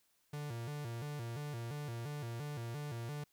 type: tone with vibrato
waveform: 45% pulse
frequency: 131.1 Hz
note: C3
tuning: 4 cents sharp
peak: -40 dBFS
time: 0.33-3.24 s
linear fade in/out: 5 ms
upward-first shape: square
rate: 2.9 Hz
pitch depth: 200 cents each way
effects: white hiss -75 dBFS RMS until 3.32 s